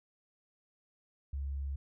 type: tone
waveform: sine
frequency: 69.3 Hz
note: C#2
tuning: in tune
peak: -34 dBFS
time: 1.33-1.76 s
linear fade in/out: 5 ms
effects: none